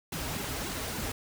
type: noise with flanger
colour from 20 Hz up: pink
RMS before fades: -35 dBFS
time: 0.12-1.12 s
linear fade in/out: 5 ms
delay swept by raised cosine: 1.6 to 5.8 ms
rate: 3.6 Hz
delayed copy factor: -0.9
effects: none